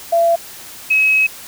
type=tone pair in turn; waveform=sine; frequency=676 / 2559 Hz; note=E5 / D#7; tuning=+43 / +48 cents; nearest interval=octave + major seventh; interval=2305 cents; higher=second; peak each=-10 dBFS; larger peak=neither; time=0.12-0.36 / 0.9-1.27 s; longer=second; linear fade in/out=10 ms; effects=white hiss -35 dBFS RMS until 1.47 s